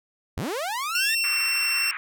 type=linear sweep; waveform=sawtooth; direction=up; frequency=51.1 to 1864.7 Hz; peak=-23 dBFS; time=0.37-1.15 s; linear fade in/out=5 ms
type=tone; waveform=25% pulse; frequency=2713 Hz; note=E7; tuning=49 cents sharp; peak=-18 dBFS; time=0.95-1.91 s; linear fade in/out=2 ms
type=band-pass noise; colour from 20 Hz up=white; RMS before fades=-34 dBFS; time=1.24-1.97 s; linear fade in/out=0 ms; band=1100 to 2500 Hz; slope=48 dB/octave
effects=none